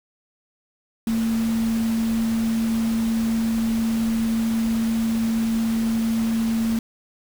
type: tone in noise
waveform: sine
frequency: 226.1 Hz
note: A3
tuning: 47 cents sharp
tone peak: -19 dBFS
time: 1.07-6.79 s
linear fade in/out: 2 ms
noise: pink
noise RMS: -35 dBFS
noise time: 1.07-6.79 s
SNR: +13 dB
effects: none